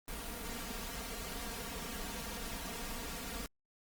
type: noise with comb filter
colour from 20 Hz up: pink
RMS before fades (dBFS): -42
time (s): 0.08-3.46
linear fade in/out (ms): 0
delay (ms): 4.3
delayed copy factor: +0.9
effects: Opus 24 kbps